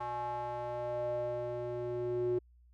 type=tone with band-pass filter sweep; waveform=square; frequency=121.2 Hz; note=B2; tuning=32 cents flat; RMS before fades=-36 dBFS; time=0-2.39 s; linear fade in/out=10 ms; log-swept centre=930 to 370 Hz; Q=5.1; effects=added 60 Hz sine -59 dBFS peak until 2.73 s